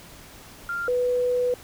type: tone pair in turn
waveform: sine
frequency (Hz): 1393 / 494.2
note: F6 / B4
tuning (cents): -5 / +1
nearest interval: octave + tritone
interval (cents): 1794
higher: first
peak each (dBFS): -26 / -20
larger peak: second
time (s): 0.69-0.88 / 0.88-1.54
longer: second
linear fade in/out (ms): 2
effects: pink hiss -46 dBFS RMS until 1.63 s